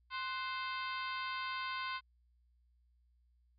harmonic tone with a mistuned harmonic, 523.3 Hz, C5, in tune, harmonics 2 / 3 / 4 / 5 / 6 / 7 / 8 / 9, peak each -40 / -44 / -46 / -48 / -50 / -51 / -52 / -53 dBFS, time 0.1-2.01 s, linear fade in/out 50 ms, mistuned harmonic 3, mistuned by -84 cents, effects added 60 Hz sine -68 dBFS peak until 3.58 s

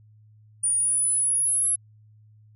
sine exponential sweep, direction up, 9397 to 10970 Hz, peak -20 dBFS, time 0.63-1.76 s, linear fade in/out 10 ms, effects added 107 Hz sine -51 dBFS peak until 2.55 s

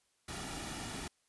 pink noise with comb filter, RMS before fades -42 dBFS, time 0.28-1.08 s, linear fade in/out 5 ms, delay 1.9 ms, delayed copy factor -0.5, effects white hiss -75 dBFS RMS until 1.28 s + resampled to 24000 Hz

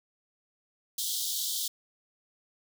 pink high-pass noise, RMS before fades -32 dBFS, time 0.98-1.68 s, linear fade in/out 5 ms, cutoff 3200 Hz, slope 96 dB/octave, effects none

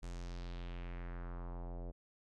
square tone with low-pass filter sweep, 43.65 Hz, F1, in tune, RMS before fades -44 dBFS, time 0.02-1.92 s, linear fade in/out 20 ms, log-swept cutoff 8200 to 560 Hz, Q 2, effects none

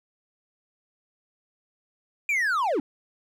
triangle linear sweep, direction down, 2435 to 246.9 Hz, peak -20 dBFS, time 2.29-2.8 s, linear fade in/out 2 ms, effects none

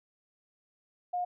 sine tone, 715 Hz, F5, 41 cents sharp, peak -29 dBFS, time 1.13-1.25 s, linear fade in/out 10 ms, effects none

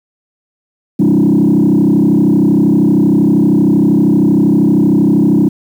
sine tone with frequency modulation, 246.9 Hz, B3, in tune, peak -5 dBFS, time 0.99-5.49 s, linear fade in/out 10 ms, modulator 32.8 Hz, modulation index 2.6, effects tanh soft clip ceiling -3 dBFS + 7-bit

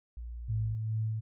sine tone, 58.7 Hz, A#1, 13 cents sharp, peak -38 dBFS, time 0.17-0.75 s, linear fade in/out 0 ms
sine tone with tremolo, 110 Hz, A2, in tune, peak -28 dBFS, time 0.48-1.21 s, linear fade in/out 20 ms, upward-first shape sine, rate 2.4 Hz, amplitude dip 35%
effects none

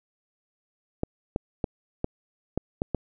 clicks, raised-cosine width 2 ms, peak -12 dBFS, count 7, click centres 1.034 / 1.361 / 1.642 / 2.044 / 2.576 / 2.819 / 2.947 s, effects none

